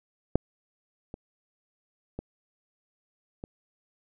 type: clicks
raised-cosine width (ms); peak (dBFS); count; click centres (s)
2; -7 / -25 / -21 / -24; 4; 0.356 / 1.141 / 2.19 / 3.439
effects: none